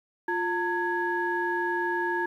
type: tone cluster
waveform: sine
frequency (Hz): 350.4 / 906 / 1668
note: F4 / A#5 / G#6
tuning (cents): +6 / -50 / +7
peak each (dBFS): -29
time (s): 0.28-2.26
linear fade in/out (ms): 5
effects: tanh soft clip ceiling -16 dBFS + 10-bit